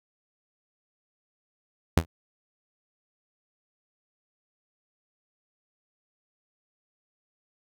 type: tone with exponential decay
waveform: sawtooth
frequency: 82.41 Hz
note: E2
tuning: in tune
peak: -11 dBFS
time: 1.97-2.06 s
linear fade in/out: 5 ms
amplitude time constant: 18 ms
effects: none